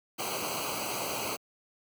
pink noise with comb filter, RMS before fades -34 dBFS, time 0.18-1.37 s, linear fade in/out 20 ms, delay 0.56 ms, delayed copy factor -0.95, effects high-pass 80 Hz 12 dB/octave

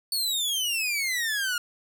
sawtooth exponential sweep, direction down, 4496 to 1407 Hz, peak -22 dBFS, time 0.12-1.58 s, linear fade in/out 2 ms, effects none

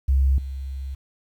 sine tone with level steps, 67.2 Hz, C2, 47 cents sharp, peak -15 / -28 dBFS, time 0.08-0.95 s, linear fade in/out 10 ms, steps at 0.38 s, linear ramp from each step 2 ms, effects 9-bit

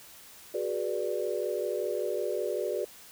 sine chord, G# half-diminished seventh, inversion third, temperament equal with one note detuned, 370 / 415.3 / 488.2 / 587.3 Hz, F#4 / G#4 / B4 / D5, 0 / 0 / -20 / 0 cents, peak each -34 dBFS, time 0.54-2.85 s, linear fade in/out 5 ms, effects white hiss -51 dBFS RMS until 3.11 s

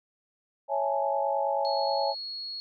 sine chord, A major seventh, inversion first, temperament equal, 554.4 / 659.3 / 830.6 / 880 Hz, C#5 / E5 / G#5 / A5, 0 / 0 / 0 / 0 cents, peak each -29 / -32 / -29 / -33 dBFS, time 0.68-2.15 s, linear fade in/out 50 ms
sine tone, 4326 Hz, C#8, 43 cents flat, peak -34 dBFS, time 1.65-2.6 s, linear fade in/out 0 ms
effects none

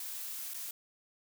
blue noise with dropouts, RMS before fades -41 dBFS, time 0-0.71 s, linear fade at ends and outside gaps 2 ms, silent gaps 0.537-0.543 s, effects none

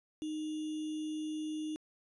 sine tone with sample-and-hold, 308.6 Hz, D#4, 14 cents flat, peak -35 dBFS, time 0.22-1.76 s, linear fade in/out 0 ms, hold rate 3150 Hz, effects resampled to 24000 Hz

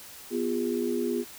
sine chord, F diminished, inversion second, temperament equal with one note detuned, 246.9 / 349.2 / 408.2 Hz, Cb4 / F4 / Ab4, 0 / 0 / -30 cents, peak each -30 dBFS, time 0.3-1.25 s, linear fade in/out 50 ms, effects white hiss -46 dBFS RMS until 1.38 s

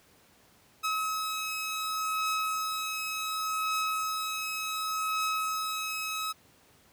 sawtooth beating tone pair, 1281 / 1281.68 Hz, E6 / E6, -50 / -49 cents, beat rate 0.68 Hz, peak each -33 / -27 dBFS, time 0.83-6.33 s, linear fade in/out 20 ms, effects pink hiss -61 dBFS RMS until 6.92 s + high-pass 80 Hz 12 dB/octave

